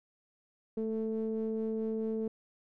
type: ring-modulated tone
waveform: triangle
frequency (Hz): 111.1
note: A2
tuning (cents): +17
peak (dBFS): -26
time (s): 0.77-2.28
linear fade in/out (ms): 5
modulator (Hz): 331
effects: none